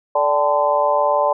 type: harmonic tone with a mistuned harmonic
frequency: 146.1 Hz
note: D3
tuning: 9 cents flat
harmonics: 3 / 4 / 5 / 6 / 7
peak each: -28 / -17 / -24 / -20 / -20 dBFS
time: 0.15-1.33 s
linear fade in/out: 5 ms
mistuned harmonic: 5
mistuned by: +110 cents
effects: none